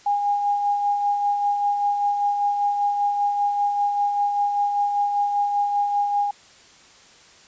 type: tone with tremolo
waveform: sine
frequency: 816 Hz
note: G#5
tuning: 31 cents flat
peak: -17 dBFS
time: 0.06-6.31 s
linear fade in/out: 5 ms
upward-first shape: sine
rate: 5.1 Hz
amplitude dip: 40%
effects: white hiss -50 dBFS RMS until 7.47 s + resampled to 16000 Hz